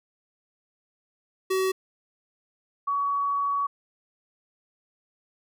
square / sine tone pair in turn, 378.3 / 1128.4 Hz, F#4 / C#6, +38 / +30 cents, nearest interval octave + perfect fifth, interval 1892 cents, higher second, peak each -23 dBFS, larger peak neither, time 1.5-1.72 / 2.87-3.67 s, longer second, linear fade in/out 10 ms, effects none

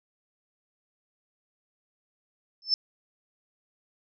sine tone with exponential growth, 5280 Hz, E8, 2 cents sharp, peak -16 dBFS, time 2.62-2.74 s, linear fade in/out 1 ms, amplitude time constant 25 ms, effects none

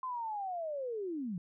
sine linear sweep, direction down, 1046.5 to 164.81 Hz, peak -35 dBFS, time 0.03-1.38 s, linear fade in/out 2 ms, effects none

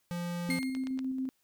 square tone, 173.8 Hz, F3, 8 cents flat, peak -34 dBFS, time 0.11-0.59 s, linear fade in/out 0 ms
sine tone with tremolo, 261.6 Hz, C4, in tune, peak -30 dBFS, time 0.49-1.29 s, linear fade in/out 0 ms, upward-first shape square, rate 7.2 Hz, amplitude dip 25%
35% pulse tone with exponential decay, 2130 Hz, C7, 30 cents sharp, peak -29 dBFS, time 0.5-1.01 s, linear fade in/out 2 ms, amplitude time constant 110 ms
click train, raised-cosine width 0.2 ms, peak -26 dBFS, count 5, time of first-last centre 0.51-0.991 s, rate 8.32 Hz
effects white hiss -74 dBFS RMS until 1.43 s

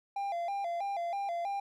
triangle tone with vibrato, 740 Hz, F#5, in tune, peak -30 dBFS, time 0.16-1.6 s, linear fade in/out 5 ms, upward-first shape square, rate 3.1 Hz, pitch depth 130 cents each way, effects none

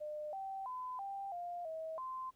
sine tone with pitch steps, 603 / 775 / 1012 / 789 / 701 / 641 / 1037 Hz, D5 / G5 / B5 / G5 / F5 / E5 / C6, +46 / -20 / +42 / +11 / +6 / -49 / -16 cents, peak -40 dBFS, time 0-2.31 s, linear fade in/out 20 ms, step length 330 ms, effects pink hiss -75 dBFS RMS until 2.35 s

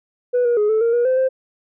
sine tone with pitch steps, 492.4 / 477.7 / 419 / 437.1 / 464.1 / 478.8 / 516 / 523 Hz, B4 / A#4 / G#4 / A4 / A#4 / A#4 / C5 / C5, -5 / +42 / +15 / -11 / -8 / +46 / -24 / -1 cents, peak -12 dBFS, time 0.33-1.29 s, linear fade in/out 20 ms, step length 120 ms, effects tanh soft clip ceiling -12 dBFS

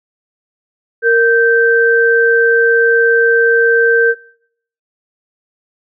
sine tone pair together, 463.7 / 1559.7 Hz, A#4 / G6, -9 / -9 cents, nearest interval octave + major sixth, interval 2100 cents, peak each -10 dBFS, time 1.02-4.15 s, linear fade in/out 50 ms, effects noise-tail reverb RT60 0.7 s tail -24 dB re dry

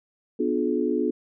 sine chord, B diminished seventh, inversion none, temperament just, 246.9 / 296.3 / 355.6 / 426.7 Hz, B3 / D4 / F4 / Ab4, 0 / +15 / +31 / +47 cents, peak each -27 dBFS, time 0.39-1.11 s, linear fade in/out 10 ms, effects none

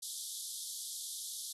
white band-pass noise, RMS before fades -43 dBFS, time 0.02-1.53 s, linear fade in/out 10 ms, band 3300 to 12000 Hz, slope 96 dB/octave, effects none

